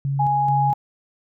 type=tone with tremolo; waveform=sine; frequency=138.59 Hz; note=C#3; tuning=in tune; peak=-20 dBFS; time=0.05-0.73 s; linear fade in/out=0 ms; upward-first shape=square; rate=2.3 Hz; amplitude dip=45%
type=tone; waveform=sine; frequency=830.6 Hz; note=G#5; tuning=in tune; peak=-17 dBFS; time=0.19-0.74 s; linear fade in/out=10 ms
effects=none